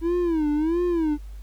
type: tone with vibrato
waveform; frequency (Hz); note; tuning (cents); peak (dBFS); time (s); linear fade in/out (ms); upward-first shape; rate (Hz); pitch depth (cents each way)
triangle; 323.6; E4; -32; -18; 0.01-1.18; 50; sine; 1.5; 160
effects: added 50 Hz sine -35 dBFS peak until 1.42 s + pink hiss -58 dBFS RMS until 1.42 s